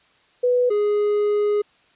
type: tone pair in turn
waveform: sine / triangle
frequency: 493.9 / 415.3 Hz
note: B4 / G#4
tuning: 0 / 0 cents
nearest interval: minor third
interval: 300 cents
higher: first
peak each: -15 / -15 dBFS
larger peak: neither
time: 0.43-0.7 / 0.7-1.62 s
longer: second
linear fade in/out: 10 ms
effects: white hiss -58 dBFS RMS until 1.95 s + resampled to 8000 Hz